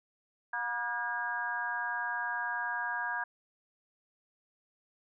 harmonic tone with a mistuned harmonic, 240 Hz, B3, 49 cents flat, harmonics 3 / 4 / 5 / 6 / 7, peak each -42 / -37 / -44 / -43 / -34 dBFS, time 0.53-3.24 s, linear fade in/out 5 ms, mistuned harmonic 7, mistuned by -52 cents, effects none

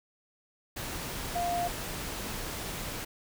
sine tone in noise, 698.5 Hz, F5, in tune, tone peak -28 dBFS, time 1.35-1.68 s, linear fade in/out 10 ms, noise pink, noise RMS -37 dBFS, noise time 0.76-3.05 s, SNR +6 dB, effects none

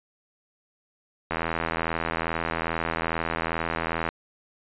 click train, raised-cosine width 0.5 ms, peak -11 dBFS, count 230, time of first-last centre 1.31-4.089 s, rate 82.4 Hz, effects resampled to 8000 Hz

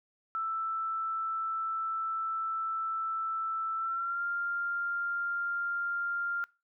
sine tone with pitch glide, 1324 to 1395.5 Hz, E6 to F6, +7 to -2 cents, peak -30 dBFS, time 0.35-6.44 s, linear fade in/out 0 ms, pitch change +91 cents, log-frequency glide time 3.76-4.23 s, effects noise-tail reverb RT60 0.3 s tail -23 dB re dry

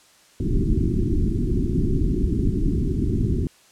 pink low-pass noise, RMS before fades -21 dBFS, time 0.4-3.47 s, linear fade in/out 2 ms, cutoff 390 Hz, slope 96 dB/octave, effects white hiss -54 dBFS RMS until 3.71 s + low-pass 9000 Hz 12 dB/octave

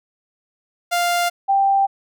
sawtooth / sine tone pair in turn, 698.5 / 786.7 Hz, F5 / G5, 0 / +6 cents, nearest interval major second, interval 206 cents, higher second, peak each -13 dBFS, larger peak neither, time 0.91-1.3 / 1.48-1.87 s, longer neither, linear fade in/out 20 ms, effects none

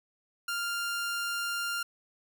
sawtooth tone, 1396.9 Hz, F6, in tune, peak -27 dBFS, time 0.48-1.83 s, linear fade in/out 5 ms, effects none

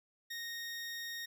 20% pulse tone, 1860 Hz, A#6, 4 cents flat, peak -35 dBFS, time 0.3-1.26 s, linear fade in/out 10 ms, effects none

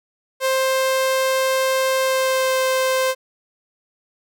sawtooth tone with pitch glide, 526 to 521.5 Hz, C5 to C5, +9 to -6 cents, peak -13 dBFS, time 0.4-3.15 s, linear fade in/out 50 ms, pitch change -15 cents, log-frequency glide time 2.02-2.6 s, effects none

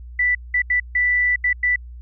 sine tone bursts at uneven times, 1975.5 Hz, B6, in tune, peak -15 dBFS, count 6, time 0.19-0.35 / 0.54-0.62 / 0.7-0.8 / 0.95-1.36 / 1.44-1.53 / 1.63-1.76 s, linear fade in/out 5 ms, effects added 60 Hz sine -34 dBFS peak until 2.01 s

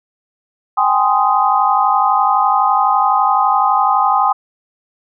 sine chord, Ab major seventh, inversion third, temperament just, 778.7 / 830.6 / 1038.3 / 1245.9 Hz, G5 / Ab5 / C6 / Eb6, -12 / 0 / -14 / +2 cents, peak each -16 dBFS, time 0.77-4.33 s, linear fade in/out 10 ms, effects none

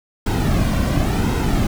brown noise with flanger, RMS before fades -18 dBFS, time 0.26-1.67 s, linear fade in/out 5 ms, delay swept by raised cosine 1.7 to 2.38 ms, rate 0.94 Hz, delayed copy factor -0.6, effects none

